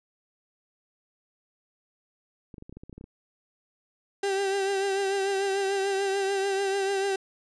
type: clicks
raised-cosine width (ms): 3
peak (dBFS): -30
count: 12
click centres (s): 2.542 / 2.582 / 2.624 / 2.695 / 2.726 / 2.77 / 2.835 / 2.896 / 2.928 / 2.98 / 3.011 / 3.041
type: tone with vibrato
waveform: 35% pulse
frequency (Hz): 392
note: G4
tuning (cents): 0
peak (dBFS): -23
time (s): 4.23-7.16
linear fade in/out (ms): 5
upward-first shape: triangle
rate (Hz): 6.8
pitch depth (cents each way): 44
effects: resampled to 22050 Hz